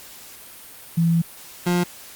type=tone pair in turn; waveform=sine / 30% pulse; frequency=167.1 / 176.48 Hz; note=E3 / F3; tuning=+24 / +18 cents; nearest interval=minor second; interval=94 cents; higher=second; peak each=-15 dBFS; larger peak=neither; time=0.97-1.22 / 1.66-1.84 s; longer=first; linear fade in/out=10 ms; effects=white hiss -42 dBFS RMS until 2.15 s + Opus 48 kbps